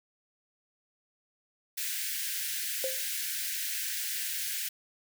white high-pass noise, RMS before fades -34 dBFS, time 1.77-4.69 s, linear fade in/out 10 ms, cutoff 1500 Hz, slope 96 dB/octave
sine tone with exponential decay, 523.3 Hz, C5, in tune, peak -27 dBFS, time 2.84-3.05 s, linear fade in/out 1 ms, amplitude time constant 44 ms
effects none

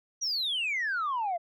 sine exponential sweep, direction down, 5900 to 662 Hz, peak -26 dBFS, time 0.21-1.38 s, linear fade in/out 20 ms, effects tanh soft clip ceiling -25 dBFS

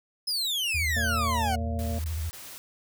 40% pulse exponential sweep, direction down, 5190 to 716 Hz, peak -25 dBFS, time 0.27-1.56 s, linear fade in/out 10 ms
sine tone with vibrato, 79.9 Hz, D#2, 47 cents sharp, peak -28 dBFS, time 0.74-2.3 s, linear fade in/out 10 ms, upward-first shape square, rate 14 Hz, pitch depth 96 cents each way
harmonic tone, 114.5 Hz, A#2, 31 cents flat, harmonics 1 / 2 / 4 / 5 / 6, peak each -41 / -34 / -43 / -40 / -38 dBFS, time 0.96-1.99 s, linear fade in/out 5 ms
white noise bursts, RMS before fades -43 dBFS, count 3, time 1.79-2.58 s, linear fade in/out 0 ms, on 250 ms, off 20 ms
effects none

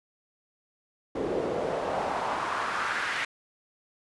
pink noise with band-pass filter sweep, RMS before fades -30 dBFS, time 1.15-3.25 s, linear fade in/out 5 ms, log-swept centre 370 to 1900 Hz, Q 2.3, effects resampled to 24000 Hz

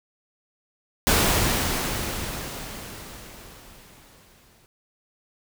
pink noise with exponential decay, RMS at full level -18 dBFS, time 1.07-4.66 s, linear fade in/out 0 ms, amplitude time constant 780 ms, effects none

